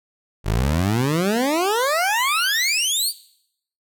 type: exponential sweep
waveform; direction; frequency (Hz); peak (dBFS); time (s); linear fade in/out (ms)
20% pulse; up; 47.48 to 4801; -13; 0.44-3.13; 50
effects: noise-tail reverb RT60 0.7 s tail -18 dB re dry